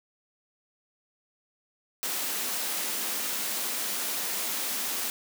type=high-pass noise; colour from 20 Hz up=white; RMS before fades=-31 dBFS; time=2.03-5.1 s; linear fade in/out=0 ms; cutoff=180 Hz; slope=96 dB/octave; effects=none